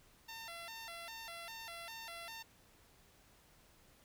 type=tone with vibrato; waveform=10% pulse; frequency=784 Hz; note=G5; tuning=in tune; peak=-38 dBFS; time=0.28-2.43 s; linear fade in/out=10 ms; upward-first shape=square; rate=2.5 Hz; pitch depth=250 cents each way; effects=pink hiss -66 dBFS RMS until 4.04 s